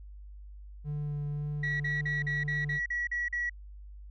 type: tone with vibrato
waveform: triangle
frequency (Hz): 146.7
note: D3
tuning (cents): -2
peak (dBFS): -29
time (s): 0.84-2.8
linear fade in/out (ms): 50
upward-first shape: sine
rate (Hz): 1.9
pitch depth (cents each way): 12
type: tone bursts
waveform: sine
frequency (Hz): 1929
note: B6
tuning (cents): -41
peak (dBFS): -28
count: 9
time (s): 1.63-3.496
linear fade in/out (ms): 5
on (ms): 170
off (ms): 42
effects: tanh soft clip ceiling -24 dBFS + added 50 Hz sine -44 dBFS peak until 4.1 s